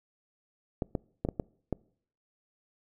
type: clicks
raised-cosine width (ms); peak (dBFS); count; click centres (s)
2; -16; 6; 0.822 / 0.952 / 1.25 / 1.288 / 1.398 / 1.727
effects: noise-tail reverb RT60 0.6 s tail -25 dB re dry